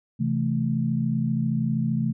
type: chord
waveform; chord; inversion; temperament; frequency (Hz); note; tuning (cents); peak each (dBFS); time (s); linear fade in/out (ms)
sine; A minor; first; just; 132 / 165 / 220; C3 / E3 / A3; +16 / +2 / 0; -26 / -27 / -25; 0.19-2.13; 20
effects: none